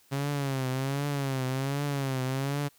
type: tone with vibrato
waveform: sawtooth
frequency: 136.5 Hz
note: C#3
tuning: 26 cents flat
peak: -24 dBFS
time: 0.11-2.69 s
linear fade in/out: 20 ms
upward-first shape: triangle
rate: 1.3 Hz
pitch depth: 110 cents each way
effects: white hiss -62 dBFS RMS until 2.78 s